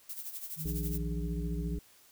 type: noise with tremolo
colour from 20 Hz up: violet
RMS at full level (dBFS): -39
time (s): 0.09-0.98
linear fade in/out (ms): 5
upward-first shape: sine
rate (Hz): 12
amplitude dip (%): 70
type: tone with pitch glide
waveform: sine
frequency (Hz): 157.1 to 162.26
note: D#3 to E3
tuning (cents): +17 to -27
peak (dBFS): -37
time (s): 0.56-1.79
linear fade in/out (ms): 50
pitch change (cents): +56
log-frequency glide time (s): 1.04-1.23
type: harmonic tone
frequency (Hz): 58.9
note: A#1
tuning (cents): +19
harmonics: 1 / 3 / 5 / 7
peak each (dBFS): -34 / -40 / -43 / -45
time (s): 0.65-1.79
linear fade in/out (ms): 5
effects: white hiss -61 dBFS RMS until 2.11 s